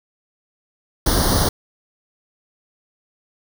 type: noise with comb filter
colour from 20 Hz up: pink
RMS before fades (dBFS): -17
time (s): 1.06-1.49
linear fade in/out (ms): 5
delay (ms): 0.2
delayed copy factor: +0.95
effects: none